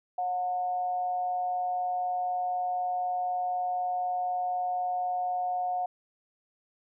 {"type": "tone with amplitude modulation", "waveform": "sine", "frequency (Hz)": 724, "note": "F#5", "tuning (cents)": -38, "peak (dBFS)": -25, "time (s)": [0.18, 5.86], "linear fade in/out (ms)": 5, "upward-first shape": "sine", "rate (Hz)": 176, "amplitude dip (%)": 45, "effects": []}